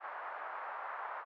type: band-pass noise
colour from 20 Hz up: pink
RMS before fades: -43 dBFS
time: 0-1.25 s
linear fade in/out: 50 ms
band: 760 to 1500 Hz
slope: 24 dB/octave
effects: none